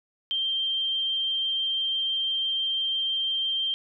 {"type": "tone", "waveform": "sine", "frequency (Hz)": 3157, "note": "G7", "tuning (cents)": 12, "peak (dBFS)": -24, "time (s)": [0.31, 3.74], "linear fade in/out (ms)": 0, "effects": []}